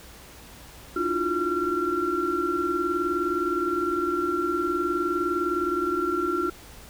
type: tone cluster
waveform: sine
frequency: 297.1 / 336.4 / 355.9 / 1367 Hz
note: D4 / E4 / F4 / F6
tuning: +20 / +35 / +33 / -37 cents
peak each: -32 / -30 / -27 / -27 dBFS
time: 0.96-6.5 s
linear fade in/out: 5 ms
effects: added 60 Hz sine -51 dBFS peak until 6.89 s + pink hiss -47 dBFS RMS until 6.89 s